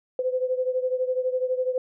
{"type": "beating tone pair", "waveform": "sine", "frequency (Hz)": [507, 519], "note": ["B4", "C5"], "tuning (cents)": [45, -14], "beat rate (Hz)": 12, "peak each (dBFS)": [-24, -28], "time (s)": [0.19, 1.78], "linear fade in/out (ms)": 2, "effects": []}